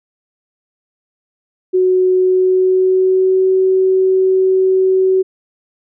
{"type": "tone with pitch glide", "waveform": "sine", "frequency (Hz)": [369.7, 377], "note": ["F#4", "F#4"], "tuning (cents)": [-1, 32], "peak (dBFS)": -9, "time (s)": [1.73, 5.23], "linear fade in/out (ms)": 20, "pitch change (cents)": 33, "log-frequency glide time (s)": [2.14, 3.48], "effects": []}